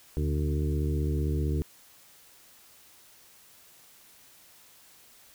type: harmonic tone with a mistuned harmonic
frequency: 75.5 Hz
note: D2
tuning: 48 cents sharp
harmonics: 1 / 2 / 3 / 4 / 5 / 6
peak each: -27 / -31 / -39 / -36 / -37 / -41 dBFS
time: 0.17-1.62 s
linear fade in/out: 0 ms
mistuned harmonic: 2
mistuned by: -53 cents
effects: white hiss -56 dBFS RMS until 5.34 s